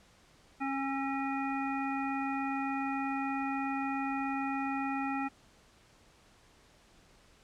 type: harmonic tone with a mistuned harmonic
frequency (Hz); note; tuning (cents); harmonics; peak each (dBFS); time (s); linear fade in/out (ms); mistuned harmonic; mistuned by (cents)
272.7; C#4; -28; 1 / 3 / 5 / 7 / 9; -34 / -36 / -40 / -44 / -42; 0.6-5.29; 20; 5; -28
effects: pink hiss -62 dBFS RMS until 7.43 s + low-pass 8000 Hz 12 dB/octave